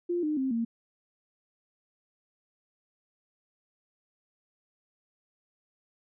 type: tone with pitch steps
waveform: sine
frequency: 349.2 / 304 / 264.6 / 230.4 Hz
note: F4 / D#4 / C4 / A#3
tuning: 0 / -40 / +20 / -20 cents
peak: -26 dBFS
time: 0.09-0.65 s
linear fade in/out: 10 ms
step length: 140 ms
effects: none